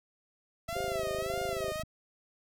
sawtooth tone with vibrato, 659.3 Hz, E5, in tune, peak -31 dBFS, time 0.68-1.83 s, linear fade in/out 10 ms, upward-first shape sine, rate 1.7 Hz, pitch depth 120 cents each way
click train, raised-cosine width 5 ms, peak -32 dBFS, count 31, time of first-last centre 0.69-1.835 s, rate 26.2 Hz
harmonic tone, 130.81 Hz, C3, in tune, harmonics 3 / 4 / 5, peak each -37 / -38 / -39 dBFS, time 0.75-1.72 s, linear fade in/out 10 ms
effects none

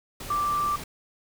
sine tone in noise, 1174.7 Hz, D6, in tune, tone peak -23 dBFS, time 0.3-0.76 s, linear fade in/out 5 ms, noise pink, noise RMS -38 dBFS, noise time 0.2-0.84 s, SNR +12 dB, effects none

